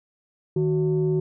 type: tone pair together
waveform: sine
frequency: 155.56 / 371.8 Hz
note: D#3 / F#4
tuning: 0 / +8 cents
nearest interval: octave + minor third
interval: 1508 cents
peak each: -21 dBFS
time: 0.56-1.2 s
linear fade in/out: 5 ms
effects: tanh soft clip ceiling -14 dBFS